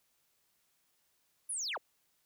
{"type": "linear sweep", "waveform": "sine", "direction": "down", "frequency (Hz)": [11040, 274.3], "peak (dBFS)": -33, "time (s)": [1.49, 1.78], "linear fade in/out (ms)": 10, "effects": ["tanh soft clip ceiling -32 dBFS", "white hiss -75 dBFS RMS until 2.25 s"]}